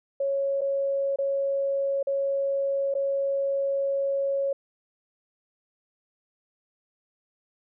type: tone with dropouts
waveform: sine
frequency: 552 Hz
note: C#5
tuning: 7 cents flat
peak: -23 dBFS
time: 0.2-4.53 s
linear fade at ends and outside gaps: 5 ms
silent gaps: 0.61-0.615 / 1.16-1.186 / 2.029-2.07 / 2.941-2.95 s
effects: none